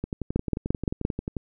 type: two click trains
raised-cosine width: 3 ms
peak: -10 / -16 dBFS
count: 5 / 16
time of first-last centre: 0.36-1.051 / 0.04-1.367 s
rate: 5.79 / 11.3 Hz
effects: none